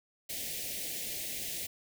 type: band-stop noise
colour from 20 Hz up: white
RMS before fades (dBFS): -38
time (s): 0.29-1.67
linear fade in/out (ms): 10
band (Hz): 710 to 1900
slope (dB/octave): 48
effects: none

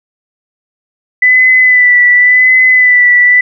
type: tone with vibrato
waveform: sine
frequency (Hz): 1994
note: B6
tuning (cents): +16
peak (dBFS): -3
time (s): 1.22-3.41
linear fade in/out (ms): 5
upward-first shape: sine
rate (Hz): 0.91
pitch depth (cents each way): 29
effects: none

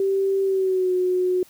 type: tone with pitch glide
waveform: sine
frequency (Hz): 389.2 to 365.2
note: G4 to F#4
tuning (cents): -12 to -23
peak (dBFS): -18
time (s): 0-1.43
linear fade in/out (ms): 2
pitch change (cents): -111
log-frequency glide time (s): 0.43-0.93
effects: white hiss -53 dBFS RMS until 1.49 s

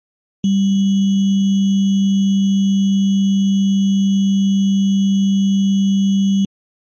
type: tone with sample-and-hold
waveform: sine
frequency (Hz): 196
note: G3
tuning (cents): 0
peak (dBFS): -11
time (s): 0.44-6.45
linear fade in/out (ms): 2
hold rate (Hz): 3150
effects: MP3 32 kbps

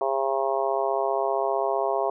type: harmonic tone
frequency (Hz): 135.3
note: C#3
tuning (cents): -42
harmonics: 3 / 4 / 5 / 6 / 7 / 8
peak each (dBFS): -28 / -30 / -26 / -32 / -31 / -33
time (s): 0.01-2.1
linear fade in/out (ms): 2
effects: none

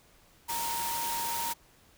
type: tone in noise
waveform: sine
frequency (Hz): 931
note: A#5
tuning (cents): -2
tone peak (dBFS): -33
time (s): 0.48-1.54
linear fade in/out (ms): 20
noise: white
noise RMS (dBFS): -35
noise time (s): 0.48-1.54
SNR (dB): -1
effects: pink hiss -61 dBFS RMS until 1.97 s

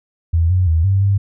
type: tone with pitch steps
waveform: sine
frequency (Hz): 83 / 91.7 / 80.8 / 97.3 / 99.2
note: E2 / F#2 / E2 / G2 / G2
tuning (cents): +12 / -15 / -34 / -12 / +21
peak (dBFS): -11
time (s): 0.33-1.18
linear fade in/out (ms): 10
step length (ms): 170
effects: none

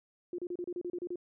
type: tone bursts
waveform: sine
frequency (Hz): 353.1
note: F4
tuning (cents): +19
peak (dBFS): -34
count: 10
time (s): 0.33-1.158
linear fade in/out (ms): 2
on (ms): 54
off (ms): 32
effects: none

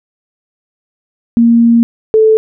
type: tone pair in turn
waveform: sine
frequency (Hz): 233.1 / 438.1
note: A#3 / A4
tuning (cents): 0 / -7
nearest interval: major seventh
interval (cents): 1093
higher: second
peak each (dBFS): -4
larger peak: neither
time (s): 1.37-1.83 / 2.14-2.37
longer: first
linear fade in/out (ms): 0
effects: none

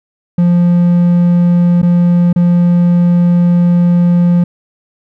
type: tone with dropouts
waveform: triangle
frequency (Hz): 174.61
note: F3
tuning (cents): 0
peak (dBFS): -4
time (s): 0.38-4.44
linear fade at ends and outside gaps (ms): 5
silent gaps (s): 1.818-1.828 / 2.329-2.36
effects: none

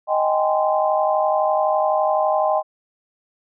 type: chord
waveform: sine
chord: Ab major seventh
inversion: second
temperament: just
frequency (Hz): 623 / 778.7 / 830.6 / 1038.3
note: Eb5 / G5 / Ab5 / C6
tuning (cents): +2 / -12 / 0 / -14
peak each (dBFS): -19 / -21 / -25 / -24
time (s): 0.07-2.63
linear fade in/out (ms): 50
effects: none

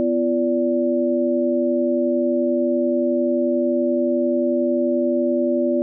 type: tone cluster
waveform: sine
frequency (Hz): 250.6 / 342 / 580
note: B3 / F4 / D5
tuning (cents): +25 / -36 / -22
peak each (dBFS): -21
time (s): 0-5.82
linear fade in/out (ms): 0
effects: none

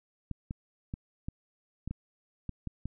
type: clicks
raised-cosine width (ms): 5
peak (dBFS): -23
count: 9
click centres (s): 0.313 / 0.509 / 0.939 / 1.285 / 1.876 / 1.91 / 2.493 / 2.673 / 2.856
effects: none

